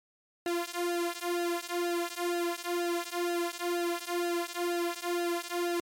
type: tone with flanger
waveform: sawtooth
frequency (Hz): 347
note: F4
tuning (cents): -11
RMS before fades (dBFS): -32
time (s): 0.46-5.8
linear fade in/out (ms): 2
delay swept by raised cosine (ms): 0.87 to 2.97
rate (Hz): 2.1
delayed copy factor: -1
effects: MP3 64 kbps